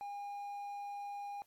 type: tone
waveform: triangle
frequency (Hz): 811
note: G#5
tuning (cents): -41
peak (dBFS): -39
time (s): 0.01-1.42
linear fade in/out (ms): 0
effects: white hiss -75 dBFS RMS until 1.46 s + AAC 64 kbps